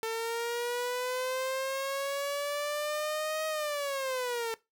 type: linear two-way sweep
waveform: sawtooth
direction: up then down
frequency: 447 to 630 to 447 Hz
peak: -27 dBFS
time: 0.03-4.54 s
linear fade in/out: 0 ms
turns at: 3.47 s
effects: noise-tail reverb RT60 0.2 s tail -19 dB re dry